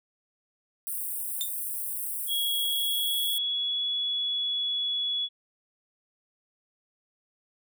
white high-pass noise, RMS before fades -33 dBFS, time 0.87-3.38 s, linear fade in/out 0 ms, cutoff 8400 Hz, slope 96 dB/octave
sawtooth tone with exponential decay, 3619 Hz, A7, 48 cents sharp, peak -22 dBFS, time 1.41-1.53 s, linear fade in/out 0 ms, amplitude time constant 24 ms
sine tone with pitch glide, 3322 to 3388 Hz, G#7 to G#7, 0 to +34 cents, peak -26 dBFS, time 2.27-5.29 s, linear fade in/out 50 ms, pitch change +34 cents, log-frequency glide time 2.56-3.87 s
effects none

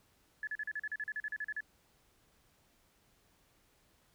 sine tone bursts, 1714 Hz, A6, 46 cents flat, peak -35 dBFS, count 15, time 0.43-1.606 s, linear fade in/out 2 ms, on 42 ms, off 39 ms, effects pink hiss -70 dBFS RMS until 4.14 s

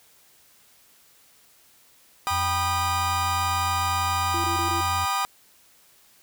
40% pulse chord, G augmented, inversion none, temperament just, 784 / 980 / 1225 Hz, G5 / B5 / D#6, 0 / -14 / -27 cents, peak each -28 / -28 / -25 dBFS, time 2.27-5.25 s, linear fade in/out 0 ms
triangle tone, 87.1 Hz, F2, 4 cents flat, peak -28 dBFS, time 2.3-5.06 s, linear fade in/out 20 ms
sine tone bursts, 338.6 Hz, E4, 46 cents sharp, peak -30 dBFS, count 4, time 4.34-4.809 s, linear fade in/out 2 ms, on 100 ms, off 23 ms
effects white hiss -57 dBFS RMS until 6.22 s

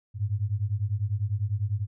sine beating tone pair, 98 / 108 Hz, G2 / A2, 0 / -32 cents, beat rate 10 Hz, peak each -28 dBFS, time 0.14-1.87 s, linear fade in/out 50 ms, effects none

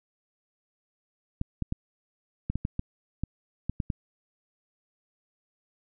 clicks, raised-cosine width 5 ms, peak -16 dBFS, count 11, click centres 1.414 / 1.623 / 1.724 / 2.5 / 2.556 / 2.651 / 2.794 / 3.236 / 3.696 / 3.802 / 3.902 s, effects none

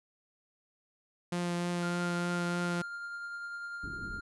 sawtooth tone with vibrato, 174.61 Hz, F3, in tune, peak -27 dBFS, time 1.32-2.82 s, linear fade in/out 5 ms, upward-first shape triangle, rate 3.3 Hz, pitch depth 13 cents each way
triangle tone with tremolo, 1400 Hz, F6, 4 cents sharp, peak -35 dBFS, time 1.82-4.21 s, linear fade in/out 10 ms, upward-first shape triangle, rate 10 Hz, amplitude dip 30%
pink low-pass noise, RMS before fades -44 dBFS, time 3.83-4.2 s, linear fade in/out 5 ms, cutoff 400 Hz, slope 48 dB/octave
effects resampled to 24000 Hz

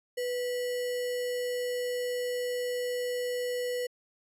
sine tone with sample-and-hold, 493.9 Hz, B4, in tune, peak -29 dBFS, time 0.17-3.87 s, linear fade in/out 10 ms, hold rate 2450 Hz, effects resampled to 32000 Hz

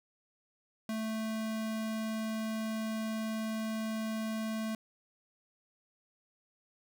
square tone, 220.2 Hz, A3, 2 cents sharp, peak -34 dBFS, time 0.89-4.75 s, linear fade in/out 2 ms, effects none

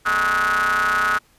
45% pulse ring-modulated tone, 93.4 Hz, F#2, 17 cents sharp, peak -14 dBFS, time 0.05-1.19 s, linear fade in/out 20 ms, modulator 1370 Hz, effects pink hiss -57 dBFS RMS until 1.38 s + resampled to 32000 Hz

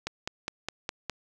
click train, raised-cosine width 0.2 ms, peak -14 dBFS, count 6, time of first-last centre 0.07-1.097 s, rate 4.87 Hz, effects none

